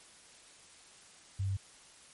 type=tone; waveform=sine; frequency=97.2 Hz; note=G2; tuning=14 cents flat; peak=-30 dBFS; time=1.39-1.57 s; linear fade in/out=10 ms; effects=white hiss -57 dBFS RMS until 2.13 s + MP3 48 kbps